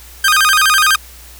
sawtooth tone with vibrato, 1396.9 Hz, F6, in tune, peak -5 dBFS, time 0.24-0.96 s, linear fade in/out 5 ms, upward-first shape square, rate 12 Hz, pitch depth 210 cents each way, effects added 60 Hz sine -38 dBFS peak until 1.39 s + white hiss -39 dBFS RMS until 1.39 s

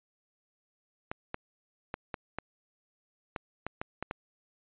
clicks, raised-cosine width 0.5 ms, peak -19 dBFS, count 10, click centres 1.115 / 1.344 / 1.941 / 2.142 / 2.386 / 3.362 / 3.666 / 3.815 / 4.026 / 4.111 s, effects resampled to 8000 Hz

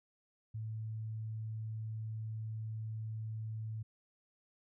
sine tone, 110 Hz, A2, in tune, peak -38 dBFS, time 0.54-3.83 s, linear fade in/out 10 ms, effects none

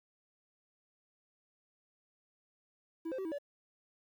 triangle tone with pitch steps, 327.6 / 521 / 382.6 / 323.1 / 573 Hz, E4 / C5 / G4 / E4 / D5, -11 / -7 / -42 / -35 / -43 cents, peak -34 dBFS, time 3.05-3.385 s, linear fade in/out 10 ms, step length 67 ms, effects 11-bit

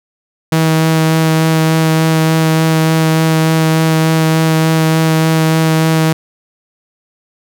sawtooth tone with vibrato, 160 Hz, D#3, 49 cents sharp, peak -5 dBFS, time 0.52-6.13 s, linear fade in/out 5 ms, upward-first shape sine, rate 3.4 Hz, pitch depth 10 cents each way, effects none

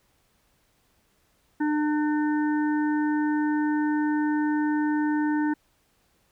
harmonic tone, 300 Hz, D4, 37 cents sharp, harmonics 1 / 3 / 5 / 6, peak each -22 / -32 / -36 / -38 dBFS, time 1.6-5.54 s, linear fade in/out 10 ms, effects pink hiss -67 dBFS RMS until 6.31 s

